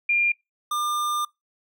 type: tone pair in turn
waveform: sine / square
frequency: 2400 / 1200 Hz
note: D7 / D6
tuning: +37 / +37 cents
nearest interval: octave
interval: 1200 cents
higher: first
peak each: -18 / -24 dBFS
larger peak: first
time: 0.09-0.32 / 0.71-1.25 s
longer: second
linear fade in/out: 5 ms
effects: noise-tail reverb RT60 0.2 s tail -24 dB re dry